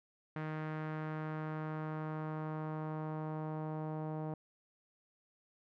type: tone with low-pass filter sweep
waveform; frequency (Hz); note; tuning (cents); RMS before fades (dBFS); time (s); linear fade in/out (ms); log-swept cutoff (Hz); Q
sawtooth; 155.56; D#3; 0; -40; 0.36-4.34; 2; 1800 to 800; 1.6
effects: none